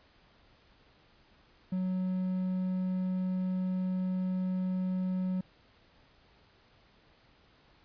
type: tone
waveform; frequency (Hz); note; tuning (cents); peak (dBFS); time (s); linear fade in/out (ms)
triangle; 185; F#3; 0; -27; 1.72-5.41; 5
effects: pink hiss -63 dBFS RMS until 7.84 s + resampled to 11025 Hz